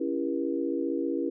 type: chord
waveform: sine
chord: C# diminished seventh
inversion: none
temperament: just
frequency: 277.2 / 332.6 / 399.1 / 479 Hz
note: C#4 / E4 / G4 / Bb4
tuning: 0 / +16 / +31 / +47 cents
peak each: -31 / -30 / -35 / -34 dBFS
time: 0-1.3 s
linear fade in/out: 10 ms
effects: none